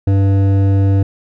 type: tone with hard clipping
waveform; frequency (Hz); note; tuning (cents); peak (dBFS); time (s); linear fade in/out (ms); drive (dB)
sine; 98; G2; 0; -11; 0.07-1.03; 5; 11
effects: none